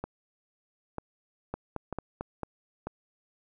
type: two click trains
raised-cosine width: 1 ms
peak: -20 / -19 dBFS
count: 4 / 5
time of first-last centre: 0.04-2.87 / 1.54-2.433 s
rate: 1.06 / 4.48 Hz
effects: none